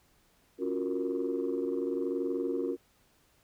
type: chord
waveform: sine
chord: Gb major seventh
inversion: second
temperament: equal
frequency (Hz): 277.2 / 349.2 / 370 / 466.2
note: Db4 / F4 / Gb4 / Bb4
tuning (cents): 0 / 0 / 0 / 0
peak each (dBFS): -34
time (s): 0.58-2.77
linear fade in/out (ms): 50
effects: tanh soft clip ceiling -22 dBFS + pink hiss -67 dBFS RMS until 3.43 s